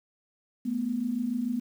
sine tone pair together, 219.2 / 246 Hz, A3 / B3, -6 / -7 cents, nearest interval major second, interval 199 cents, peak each -32 / -28 dBFS, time 0.65-1.6 s, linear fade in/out 10 ms, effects 9-bit

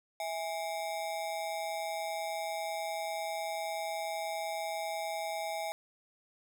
square ring-modulated tone, 738 Hz, F#5, 5 cents flat, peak -32 dBFS, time 0.2-5.72 s, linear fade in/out 0 ms, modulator 85.1 Hz, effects 11-bit

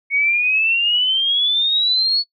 sine exponential sweep, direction up, 2213 to 4435 Hz, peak -14 dBFS, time 0.1-2.24 s, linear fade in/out 50 ms, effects noise-tail reverb RT60 0.1 s tail -19 dB re dry

